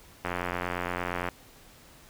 click train, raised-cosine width 0.5 ms, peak -15 dBFS, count 93, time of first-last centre 0.25-1.287 s, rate 88.7 Hz, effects pink hiss -54 dBFS RMS until 2.09 s

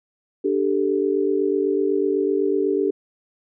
sine chord, D suspended fourth, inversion none, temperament equal, 293.7 / 392 / 440 Hz, D4 / G4 / A4, 0 / 0 / 0 cents, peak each -24 / -20 / -24 dBFS, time 0.44-2.91 s, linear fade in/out 10 ms, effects none

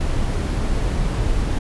brown noise, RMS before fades -20 dBFS, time 0-1.59 s, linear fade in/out 10 ms, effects resampled to 24000 Hz

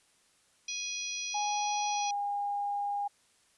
harmonic tone, 829 Hz, G#5, 3 cents flat, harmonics 3 / 4 / 5 / 6 / 7, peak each -40 / -42 / -44 / -46 / -37 dBFS, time 0.68-2.11 s, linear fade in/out 5 ms
sine tone with pitch glide, 830.6 to 812.1 Hz, G#5 to G#5, 0 to -39 cents, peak -30 dBFS, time 1.34-3.08 s, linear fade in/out 10 ms, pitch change -39 cents, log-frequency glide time 1.89-2.14 s
effects white hiss -67 dBFS RMS until 3.57 s + resampled to 24000 Hz

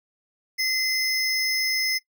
square tone pair together, 2057 / 5183 Hz, C7 / E8, -30 / -30 cents, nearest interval octave + major third, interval 1600 cents, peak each -25 dBFS, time 0.58-1.99 s, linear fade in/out 20 ms, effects noise-tail reverb RT60 0.1 s tail -20 dB re dry

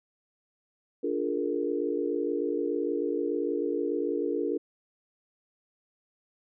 sine chord, Bb dominant seventh, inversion first, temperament just, 291.4 / 349.6 / 419.5 / 466.2 Hz, D4 / F4 / Ab4 / Bb4, -13 / +2 / +17 / 0 cents, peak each -32 dBFS, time 1.03-4.58 s, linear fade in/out 10 ms, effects none

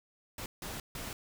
pink noise bursts at uneven times, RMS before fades -41 dBFS, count 3, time 0.38-0.46 / 0.62-0.8 / 0.95-1.13 s, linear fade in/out 2 ms, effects none

